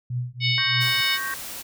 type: tone with tremolo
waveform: sine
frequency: 123.47 Hz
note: B2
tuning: in tune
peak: -22 dBFS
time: 0.1-1.01 s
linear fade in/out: 5 ms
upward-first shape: triangle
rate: 3.2 Hz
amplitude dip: 100%
type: harmonic tone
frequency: 740 Hz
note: F#5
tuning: in tune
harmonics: 3 / 4 / 5 / 6 / 7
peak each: -25 / -27 / -25 / -32 / -30 dBFS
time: 0.4-1.19 s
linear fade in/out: 50 ms
type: chord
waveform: sine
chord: G diminished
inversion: second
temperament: equal with one note detuned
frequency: 1108.7 / 1568 / 1875.5 Hz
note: Db6 / G6 / Bb6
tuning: 0 / 0 / +10 cents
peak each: -33 / -29 / -32 dBFS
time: 0.58-1.34 s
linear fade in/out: 0 ms
type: noise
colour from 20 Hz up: white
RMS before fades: -35 dBFS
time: 0.8-1.63 s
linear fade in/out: 20 ms
effects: none